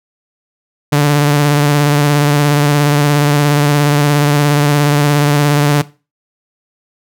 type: tone with vibrato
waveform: sawtooth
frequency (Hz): 145.9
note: D3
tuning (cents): -11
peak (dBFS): -4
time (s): 0.92-5.82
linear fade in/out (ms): 10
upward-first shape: sine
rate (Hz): 17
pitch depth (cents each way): 30
effects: noise-tail reverb RT60 0.3 s tail -18 dB re dry

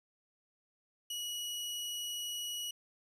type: tone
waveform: sawtooth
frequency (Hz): 2917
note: F#7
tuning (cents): -25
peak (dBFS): -34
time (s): 1.1-2.71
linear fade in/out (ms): 5
effects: resampled to 32000 Hz

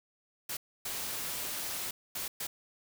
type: noise bursts at uneven times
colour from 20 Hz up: white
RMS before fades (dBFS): -37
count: 4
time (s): 0.49-0.57 / 0.85-1.91 / 2.15-2.28 / 2.4-2.47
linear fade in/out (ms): 5
effects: none

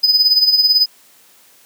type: tone with tremolo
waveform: triangle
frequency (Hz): 5000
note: D#8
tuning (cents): +8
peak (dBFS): -6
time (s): 0.03-0.86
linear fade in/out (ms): 10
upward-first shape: sine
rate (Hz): 18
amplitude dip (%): 65
effects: white hiss -49 dBFS RMS until 1.65 s + high-pass 150 Hz 12 dB/octave

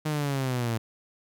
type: linear sweep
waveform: sawtooth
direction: down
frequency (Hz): 155.56 to 111.2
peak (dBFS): -22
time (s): 0.05-0.78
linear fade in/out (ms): 10
effects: none

